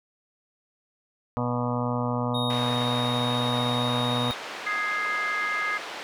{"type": "harmonic tone", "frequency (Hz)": 122.1, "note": "B2", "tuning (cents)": -19, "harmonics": [1, 2, 4, 5, 6, 7, 8, 9, 10], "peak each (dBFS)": [-29, -29, -33, -35, -37, -37, -35, -37, -37], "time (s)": [1.37, 4.31], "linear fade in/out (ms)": 0}
{"type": "tone", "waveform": "triangle", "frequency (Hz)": 3731, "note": "A#7", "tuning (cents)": 1, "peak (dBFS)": -28, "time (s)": [2.34, 4.34], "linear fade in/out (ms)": 10}
{"type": "band-pass noise", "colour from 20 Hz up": "pink", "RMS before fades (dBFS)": -37, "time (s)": [2.5, 6.03], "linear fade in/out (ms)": 0, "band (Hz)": [570, 3700], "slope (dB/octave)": 12}
{"type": "chord", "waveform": "sine", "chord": "Ab major", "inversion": "second", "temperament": "equal", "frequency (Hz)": [1244.5, 1661.2, 2093], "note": ["Eb6", "Ab6", "C7"], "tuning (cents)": [0, 0, 0], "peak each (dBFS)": [-30, -30, -29], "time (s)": [4.66, 5.78], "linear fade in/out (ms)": 10}
{"effects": []}